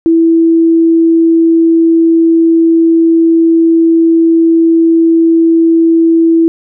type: tone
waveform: sine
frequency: 329.6 Hz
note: E4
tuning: in tune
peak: -4 dBFS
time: 0.06-6.48 s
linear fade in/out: 0 ms
effects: none